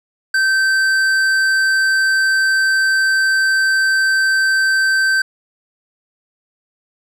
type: tone with tanh clipping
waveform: sine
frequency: 1552 Hz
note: G6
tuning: 18 cents flat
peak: -14 dBFS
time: 0.34-5.22 s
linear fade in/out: 5 ms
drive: 12 dB
effects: none